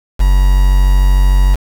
triangle tone with quantisation, 46.7 Hz, F#1, 17 cents sharp, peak -4 dBFS, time 0.19-1.56 s, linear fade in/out 20 ms, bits 4, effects none

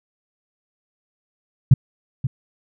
sine tone with echo, 130.81 Hz, C3, in tune, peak -5 dBFS, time 1.71-1.74 s, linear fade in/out 5 ms, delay 530 ms, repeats 1, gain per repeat -12 dB, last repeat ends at 2.27 s, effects none

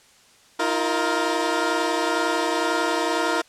15% pulse chord, Eb suspended second, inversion none, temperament equal with one note detuned, 318.2 / 349.2 / 466.2 Hz, Eb4 / F4 / Bb4, +39 / 0 / 0 cents, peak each -19 dBFS, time 0.59-3.42 s, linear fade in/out 10 ms, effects white hiss -54 dBFS RMS until 3.48 s + low-pass 8000 Hz 12 dB/octave

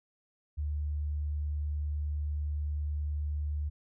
sine tone, 74.2 Hz, D2, 18 cents sharp, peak -30 dBFS, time 0.57-3.7 s, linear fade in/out 20 ms, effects none

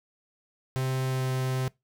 45% pulse tone with pitch glide, 130.81 to 129.91 Hz, C3 to C3, 0 to -12 cents, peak -26 dBFS, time 0.76-1.68 s, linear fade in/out 0 ms, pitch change -12 cents, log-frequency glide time 1.06-1.26 s, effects noise-tail reverb RT60 0.2 s tail -23 dB re dry

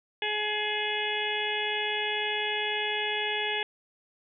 harmonic tone with a mistuned harmonic, 422 Hz, G#4, 28 cents sharp, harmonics 1 / 2 / 4 / 5 / 6 / 7 / 8, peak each -35 / -35 / -35 / -35 / -35 / -35 / -35 dBFS, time 0.22-3.63 s, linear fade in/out 2 ms, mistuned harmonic 7, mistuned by -21 cents, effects none

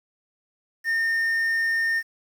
triangle tone with quantisation, 1822 Hz, A#6, 40 cents flat, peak -19 dBFS, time 0.84-2.03 s, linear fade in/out 50 ms, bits 8, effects none

